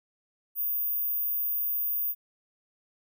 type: tone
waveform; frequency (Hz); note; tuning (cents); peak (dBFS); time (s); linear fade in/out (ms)
sine; 14917; A#9; 0; -26; 0.55-2.15; 50
effects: none